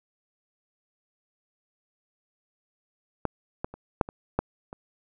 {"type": "clicks", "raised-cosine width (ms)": 1, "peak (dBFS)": [-11, -15, -27, -6, -23, -9, -25], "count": 7, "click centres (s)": [3.253, 3.645, 3.74, 4.012, 4.089, 4.39, 4.729], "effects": []}